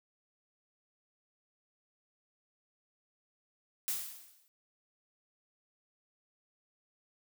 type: noise with exponential decay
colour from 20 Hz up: blue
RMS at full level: -32 dBFS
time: 3.88-4.48 s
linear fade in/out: 0 ms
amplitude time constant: 130 ms
effects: none